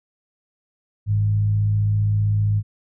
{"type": "tone with frequency modulation", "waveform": "sine", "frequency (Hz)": 103.83, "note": "G#2", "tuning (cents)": 0, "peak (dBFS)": -16, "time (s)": [1.06, 2.63], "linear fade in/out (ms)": 50, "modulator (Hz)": 55.3, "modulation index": 0.31, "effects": []}